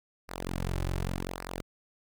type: tone with flanger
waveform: sawtooth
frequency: 45 Hz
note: F#1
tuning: 47 cents flat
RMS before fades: -34 dBFS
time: 0.28-1.62 s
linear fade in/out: 20 ms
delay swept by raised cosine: 0.29 to 4.39 ms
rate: 0.87 Hz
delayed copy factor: -0.85
effects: none